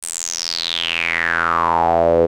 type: tone with band-pass filter sweep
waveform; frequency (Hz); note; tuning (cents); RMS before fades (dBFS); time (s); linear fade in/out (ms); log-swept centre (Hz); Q
sawtooth; 84; E2; +33; -18; 0.02-2.27; 20; 9200 to 460; 7
effects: none